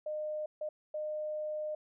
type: tone bursts at uneven times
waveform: sine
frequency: 610 Hz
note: D#5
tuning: 34 cents flat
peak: -34 dBFS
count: 3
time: 0.06-0.46 / 0.61-0.69 / 0.94-1.75 s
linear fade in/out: 5 ms
effects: none